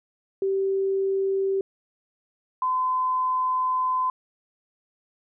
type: tone pair in turn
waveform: sine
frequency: 388 / 1021.6 Hz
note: G4 / C6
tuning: -18 / -42 cents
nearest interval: octave + perfect fourth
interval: 1676 cents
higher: second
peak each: -21 dBFS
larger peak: neither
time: 0.42-1.61 / 2.62-4.1 s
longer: second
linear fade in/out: 2 ms
effects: none